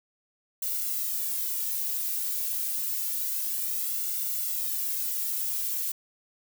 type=noise with flanger; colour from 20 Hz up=violet; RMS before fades=-30 dBFS; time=0.62-5.92 s; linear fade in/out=5 ms; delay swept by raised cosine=1.4 to 2.6 ms; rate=0.28 Hz; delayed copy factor=+0.95; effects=none